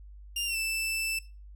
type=tone with pitch glide; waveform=sawtooth; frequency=2799 to 2648 Hz; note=F7 to E7; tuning=+3 to +7 cents; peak=-26 dBFS; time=0.36-1.19 s; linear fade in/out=5 ms; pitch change=-96 cents; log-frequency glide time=0.46-0.57 s; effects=noise-tail reverb RT60 0.3 s tail -18 dB re dry + added 50 Hz sine -45 dBFS peak until 1.55 s